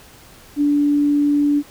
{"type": "tone", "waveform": "sine", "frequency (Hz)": 290.3, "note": "D4", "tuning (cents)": -20, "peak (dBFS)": -13, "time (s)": [0.56, 1.63], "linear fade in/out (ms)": 50, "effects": ["pink hiss -45 dBFS RMS until 1.7 s"]}